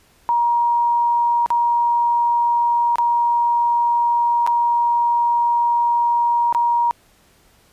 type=tone with dropouts; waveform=sine; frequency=947 Hz; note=A#5; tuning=27 cents sharp; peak=-14 dBFS; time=0.29-6.91 s; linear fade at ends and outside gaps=0 ms; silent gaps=1.461-1.504 / 2.957-2.984 / 4.465-4.474 / 6.526-6.548 s; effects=pink hiss -55 dBFS RMS until 7.72 s + resampled to 32000 Hz